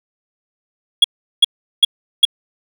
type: tone bursts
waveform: triangle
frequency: 3333 Hz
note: G#7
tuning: 5 cents sharp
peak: -3 dBFS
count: 4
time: 1.02-2.252 s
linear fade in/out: 5 ms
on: 23 ms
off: 380 ms
effects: none